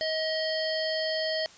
harmonic tone, 633 Hz, D#5, 30 cents sharp, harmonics 1 / 3 / 5 / 7 / 8, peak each -29 / -35 / -37 / -34 / -37 dBFS, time 0.01-1.46 s, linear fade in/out 0 ms, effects white hiss -52 dBFS RMS until 1.57 s + resampled to 16000 Hz

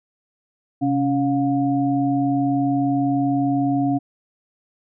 sine tone cluster, 132.5 / 279.2 / 711 Hz, C3 / C#4 / F5, +22 / +13 / +31 cents, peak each -26 / -18 / -25 dBFS, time 0.81-3.99 s, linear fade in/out 20 ms, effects none

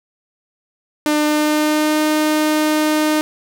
sawtooth tone with pitch glide, 300.6 to 306.6 Hz, D4 to D#4, +40 to -25 cents, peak -10 dBFS, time 1.06-3.21 s, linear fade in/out 0 ms, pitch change +35 cents, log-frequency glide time 1.21-2.01 s, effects none

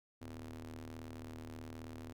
sawtooth ring-modulated tone, 78.7 Hz, D#2, 20 cents sharp, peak -39 dBFS, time 0.21-2.13 s, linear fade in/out 10 ms, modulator 175 Hz, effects none

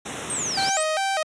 pink band-stop noise, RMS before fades -31 dBFS, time 0.05-0.7 s, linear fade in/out 10 ms, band 3900 to 5600 Hz, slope 96 dB/octave
sine linear two-way sweep, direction down then up, 8690 to 4000 to 8690 Hz, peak -25 dBFS, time 0.3-0.83 s, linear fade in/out 0 ms, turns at 0.62 s
sawtooth tone with vibrato, 698.5 Hz, F5, in tune, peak -18 dBFS, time 0.57-1.23 s, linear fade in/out 5 ms, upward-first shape square, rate 2.5 Hz, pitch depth 190 cents each way
effects high-pass 150 Hz 12 dB/octave + resampled to 22050 Hz

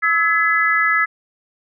sine tone cluster, 1301 / 1694 / 2014 Hz, E6 / G#6 / B6, -23 / +34 / +33 cents, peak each -18 dBFS, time 0.02-1.06 s, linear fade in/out 20 ms, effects none

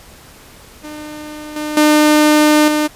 sawtooth tone with level steps, 302.1 Hz, D4, 49 cents sharp, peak -24 / -16 / -4 / -9 dBFS, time 0.83-2.88 s, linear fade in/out 20 ms, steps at 1.56 / 1.77 / 2.68 s, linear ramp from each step 2 ms, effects pink hiss -41 dBFS RMS until 2.95 s + resampled to 32000 Hz

